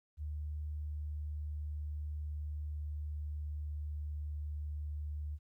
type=tone with pitch glide; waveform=sine; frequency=75.1 to 74.54 Hz; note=D2 to D2; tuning=+39 to +26 cents; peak=-37 dBFS; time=0.17-5.39 s; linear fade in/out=50 ms; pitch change=-13 cents; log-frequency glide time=0.75-4.46 s; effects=13-bit